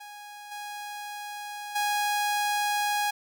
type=tone with level steps; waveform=sawtooth; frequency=827 Hz; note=G#5; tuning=8 cents flat; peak=-38 / -32 / -21 dBFS; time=0-3.11 s; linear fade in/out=10 ms; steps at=0.51 / 1.75 s; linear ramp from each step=10 ms; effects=none